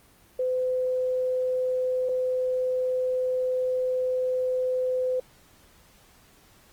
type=tone pair in turn; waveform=sine; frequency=509 / 509 Hz; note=C5 / C5; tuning=-48 / -48 cents; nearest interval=unison; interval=0 cents; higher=neither; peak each=-23 dBFS; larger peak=neither; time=0.39-2.09 / 2.09-5.2 s; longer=second; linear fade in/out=5 ms; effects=pink hiss -57 dBFS RMS until 6.72 s + Opus 24 kbps